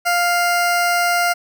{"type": "tone", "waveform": "20% pulse", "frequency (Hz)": 700, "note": "F5", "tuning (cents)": 4, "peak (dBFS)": -10, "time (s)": [0.05, 1.34], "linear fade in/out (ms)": 20, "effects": []}